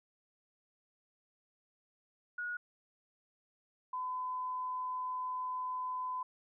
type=tone pair in turn; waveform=sine; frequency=1451 / 1011.7 Hz; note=F#6 / B5; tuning=-34 / +41 cents; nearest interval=tritone; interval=625 cents; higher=first; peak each=-36 / -35 dBFS; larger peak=second; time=2.38-2.57 / 3.93-6.23 s; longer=second; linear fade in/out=5 ms; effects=none